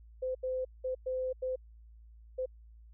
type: tone bursts at uneven times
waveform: sine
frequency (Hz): 514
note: C5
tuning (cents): -31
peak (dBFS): -31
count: 6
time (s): 0.22-0.35 / 0.43-0.65 / 0.84-0.95 / 1.06-1.33 / 1.42-1.56 / 2.38-2.46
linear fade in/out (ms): 10
effects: added 56 Hz sine -52 dBFS peak until 2.93 s